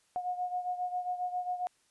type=beating tone pair; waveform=sine; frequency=721 / 728.4 Hz; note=F#5 / F#5; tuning=-45 / -27 cents; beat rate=7.4 Hz; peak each=-33 / -38 dBFS; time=0.16-1.67 s; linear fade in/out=0 ms; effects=white hiss -70 dBFS RMS until 1.9 s + resampled to 24000 Hz